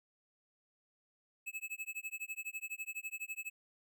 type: tone with tremolo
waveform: square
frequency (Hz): 2596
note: E7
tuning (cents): -27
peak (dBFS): -38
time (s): 1.46-3.5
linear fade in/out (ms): 20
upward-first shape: sine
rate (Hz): 12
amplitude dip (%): 100
effects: none